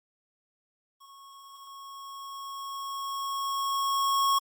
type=tone with level ramp; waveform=square; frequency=1098 Hz; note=C#6; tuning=17 cents flat; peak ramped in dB=-50 to -22 dBFS; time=1-4.39 s; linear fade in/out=10 ms; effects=Opus 24 kbps